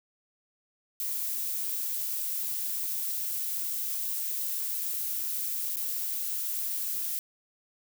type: noise with dropouts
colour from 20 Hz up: violet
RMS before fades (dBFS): -32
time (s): 1-7.19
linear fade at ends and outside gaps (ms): 1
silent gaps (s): 5.76-5.768
effects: none